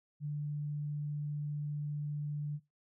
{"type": "tone", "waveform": "sine", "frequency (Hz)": 147.5, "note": "D3", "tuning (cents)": 8, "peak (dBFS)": -34, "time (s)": [0.2, 2.6], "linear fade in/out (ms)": 50, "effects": ["noise-tail reverb RT60 0.2 s tail -19 dB re dry"]}